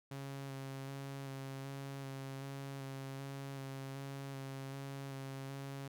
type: tone with vibrato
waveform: sawtooth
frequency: 136.5 Hz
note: C#3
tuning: 26 cents flat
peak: -39 dBFS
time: 0.11-5.88 s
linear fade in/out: 5 ms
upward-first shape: square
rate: 1.3 Hz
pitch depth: 14 cents each way
effects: none